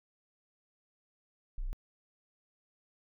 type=tone; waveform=sine; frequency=31.41 Hz; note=B0; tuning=30 cents sharp; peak=-32 dBFS; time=1.58-1.73 s; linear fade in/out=0 ms; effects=tanh soft clip ceiling -28 dBFS